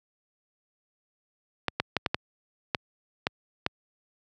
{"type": "clicks", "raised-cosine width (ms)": 0.3, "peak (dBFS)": -8, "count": 8, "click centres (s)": [1.683, 1.8, 1.967, 2.062, 2.145, 2.748, 3.269, 3.664], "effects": ["high-pass 80 Hz 12 dB/octave"]}